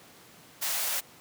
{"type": "high-pass noise", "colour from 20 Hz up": "white", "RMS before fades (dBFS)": -30, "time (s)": [0.61, 1.01], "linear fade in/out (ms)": 20, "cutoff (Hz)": 520, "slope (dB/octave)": 48, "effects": ["pink hiss -53 dBFS RMS until 1.2 s", "high-pass 150 Hz 12 dB/octave"]}